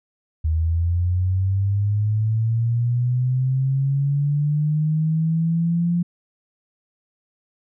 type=linear sweep; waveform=sine; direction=up; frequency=78 to 174.5 Hz; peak=-17 dBFS; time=0.44-6.03 s; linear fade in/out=10 ms; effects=none